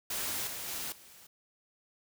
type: noise with level steps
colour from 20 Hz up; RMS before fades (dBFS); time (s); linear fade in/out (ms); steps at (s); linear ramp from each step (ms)
white; -35 / -40 / -38 / -55; 0.1-1.27; 5; 0.47 / 0.68 / 0.92; 2
effects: none